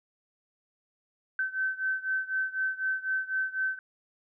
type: beating tone pair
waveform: sine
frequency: 1535 / 1539 Hz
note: G6 / G6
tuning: -37 / -32 cents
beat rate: 4 Hz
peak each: -30 / -32 dBFS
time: 1.39-3.79 s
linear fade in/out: 2 ms
effects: none